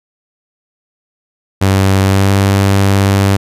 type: tone with pitch glide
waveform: sawtooth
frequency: 96.6 to 98.4 Hz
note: G2 to G2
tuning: -25 to +7 cents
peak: -4 dBFS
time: 1.61-3.37 s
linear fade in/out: 10 ms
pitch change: +32 cents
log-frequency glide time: 2.07-2.31 s
effects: resampled to 32000 Hz